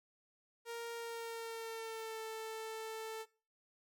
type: tone with pitch glide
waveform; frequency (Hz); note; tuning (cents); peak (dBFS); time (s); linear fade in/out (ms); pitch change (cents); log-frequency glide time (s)
sawtooth; 466.2 to 442.6; A#4 to A4; 0 to +10; -38; 0.65-3.26; 50; -90; 0.95-2.22
effects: noise-tail reverb RT60 0.4 s tail -22 dB re dry